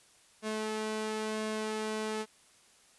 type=tone with flanger; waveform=sawtooth; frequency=216.6 Hz; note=A3; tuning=27 cents flat; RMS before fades=-35 dBFS; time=0.42-2.26 s; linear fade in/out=50 ms; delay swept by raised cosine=1.8 to 2.61 ms; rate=0.97 Hz; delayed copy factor=+0.5; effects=white hiss -62 dBFS RMS until 2.98 s + resampled to 24000 Hz